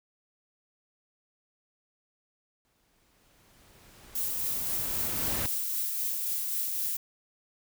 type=noise with exponential growth; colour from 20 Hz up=pink; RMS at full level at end=-33 dBFS; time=2.65-5.46 s; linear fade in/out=0 ms; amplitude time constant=610 ms
type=noise with tremolo; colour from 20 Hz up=violet; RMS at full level=-30 dBFS; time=4.15-6.97 s; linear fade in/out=5 ms; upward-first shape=triangle; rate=3.8 Hz; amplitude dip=30%
effects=none